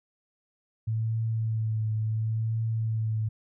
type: tone with vibrato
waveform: sine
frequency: 110.8 Hz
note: A2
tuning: 13 cents sharp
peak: -25 dBFS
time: 0.87-3.29 s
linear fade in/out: 10 ms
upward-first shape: triangle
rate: 0.71 Hz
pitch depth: 33 cents each way
effects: none